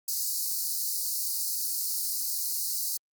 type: high-pass noise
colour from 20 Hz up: white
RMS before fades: -30 dBFS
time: 0.08-2.97 s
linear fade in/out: 2 ms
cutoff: 4200 Hz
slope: 96 dB/octave
effects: Opus 48 kbps